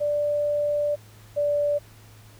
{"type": "tone pair in turn", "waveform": "sine", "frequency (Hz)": [587.3, 583.2], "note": ["D5", "D5"], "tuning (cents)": [0, -12], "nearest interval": "unison", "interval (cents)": 12, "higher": "first", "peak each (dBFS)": [-21, -20], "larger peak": "second", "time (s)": [[0, 0.96], [1.36, 1.79]], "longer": "first", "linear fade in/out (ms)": 20, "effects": ["added 107 Hz sine -48 dBFS peak until 2.39 s", "pink hiss -53 dBFS RMS until 2.39 s"]}